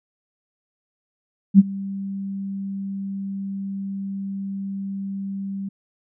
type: tone with ADSR envelope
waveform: sine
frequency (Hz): 196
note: G3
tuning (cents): 0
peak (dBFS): -4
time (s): 1.54-5.69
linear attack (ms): 49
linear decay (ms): 31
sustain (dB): -22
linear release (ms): 8
effects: none